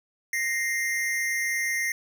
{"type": "tone pair together", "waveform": "square", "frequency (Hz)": [1864.7, 2093], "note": ["A#6", "C7"], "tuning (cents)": [0, 0], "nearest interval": "major second", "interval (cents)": 200, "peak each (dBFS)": [-29, -28], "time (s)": [0.33, 1.92], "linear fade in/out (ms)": 2, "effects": []}